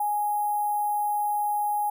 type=tone with sample-and-hold; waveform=sine; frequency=830.6 Hz; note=G#5; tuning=in tune; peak=-23 dBFS; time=0-1.9 s; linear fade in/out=5 ms; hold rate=11025 Hz; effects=none